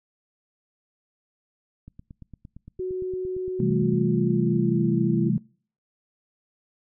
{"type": "click train", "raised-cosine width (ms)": 5, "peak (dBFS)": -30, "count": 19, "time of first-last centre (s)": [1.88, 3.937], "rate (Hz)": 8.75}
{"type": "tone with pitch glide", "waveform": "sine", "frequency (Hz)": [370, 337.3], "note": ["F#4", "E4"], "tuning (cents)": [0, 40], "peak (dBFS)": -26, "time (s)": [2.79, 5.3], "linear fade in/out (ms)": 10, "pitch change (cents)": -160, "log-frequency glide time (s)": [3.57, 4.95]}
{"type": "chord", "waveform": "sine", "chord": "A minor seventh", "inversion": "first", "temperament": "equal", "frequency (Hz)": [130.81, 164.81, 196, 220], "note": ["C3", "E3", "G3", "A3"], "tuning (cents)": [0, 0, 0, 0], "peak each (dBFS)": -26, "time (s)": [3.6, 5.38], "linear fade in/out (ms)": 2}
{"effects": ["noise-tail reverb RT60 0.5 s tail -26 dB re dry"]}